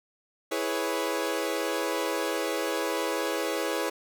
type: chord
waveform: sawtooth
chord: C# minor seventh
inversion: first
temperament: equal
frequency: 329.6 / 415.3 / 493.9 / 554.4 Hz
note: E4 / G#4 / B4 / C#5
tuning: 0 / 0 / 0 / 0 cents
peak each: -29 dBFS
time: 0.51-3.9 s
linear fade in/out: 10 ms
effects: none